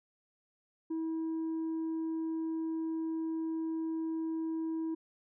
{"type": "tone with tanh clipping", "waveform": "sine", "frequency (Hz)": 323.2, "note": "E4", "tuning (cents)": -34, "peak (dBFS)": -33, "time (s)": [0.9, 4.95], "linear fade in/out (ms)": 10, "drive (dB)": 2, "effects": []}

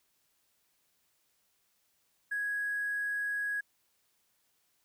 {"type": "tone with hard clipping", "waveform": "triangle", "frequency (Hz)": 1661.2, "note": "G#6", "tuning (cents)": 0, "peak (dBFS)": -31, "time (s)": [2.31, 3.61], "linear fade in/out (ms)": 10, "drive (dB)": 3, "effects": ["white hiss -74 dBFS RMS until 4.84 s"]}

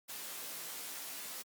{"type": "noise with comb filter", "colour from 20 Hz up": "white", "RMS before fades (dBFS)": -44, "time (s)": [0.08, 1.43], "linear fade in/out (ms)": 20, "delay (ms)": 16, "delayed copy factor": -0.85, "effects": ["high-pass 200 Hz 12 dB/octave", "Opus 48 kbps"]}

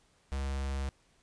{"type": "tone with notch filter", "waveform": "square", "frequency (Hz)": 68.1, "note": "C#2", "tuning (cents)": -30, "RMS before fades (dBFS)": -34, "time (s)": [0.32, 0.89], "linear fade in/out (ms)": 0, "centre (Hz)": 280, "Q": 1.3, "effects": ["pink hiss -68 dBFS RMS until 1.22 s", "resampled to 22050 Hz"]}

